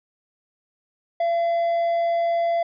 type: tone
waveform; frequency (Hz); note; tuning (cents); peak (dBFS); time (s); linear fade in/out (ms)
triangle; 679; F5; -49; -17; 1.2-2.63; 5
effects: resampled to 11025 Hz